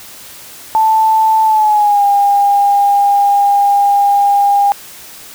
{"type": "tone with pitch glide", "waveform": "sine", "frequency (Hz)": [880, 807], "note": ["A5", "G#5"], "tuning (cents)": [0, -50], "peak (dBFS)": -7, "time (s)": [0.75, 4.72], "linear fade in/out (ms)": 0, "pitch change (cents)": -150, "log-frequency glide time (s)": [1.44, 2.04], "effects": ["white hiss -34 dBFS RMS until 5.34 s"]}